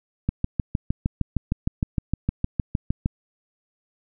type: click train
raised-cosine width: 5 ms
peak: -9 dBFS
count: 19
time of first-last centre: 0.29-3.059 s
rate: 6.5 Hz
effects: none